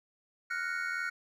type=chord; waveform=triangle; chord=Gb major seventh; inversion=third; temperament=equal; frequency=1396.9 / 1480 / 1864.7 / 2217 Hz; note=F6 / Gb6 / Bb6 / Db7; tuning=0 / 0 / 0 / 0 cents; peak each=-35 / -34 / -39 / -39 dBFS; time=0.5-1.1 s; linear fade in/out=10 ms; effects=none